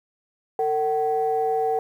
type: tone pair together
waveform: sine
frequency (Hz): 451.6 / 759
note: A4 / F#5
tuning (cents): +45 / +44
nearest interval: major sixth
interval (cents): 899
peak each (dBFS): -22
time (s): 0.59-1.79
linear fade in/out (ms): 2
effects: tanh soft clip ceiling -13 dBFS + 9-bit